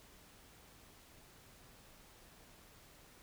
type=silence; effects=pink hiss -61 dBFS RMS until 3.22 s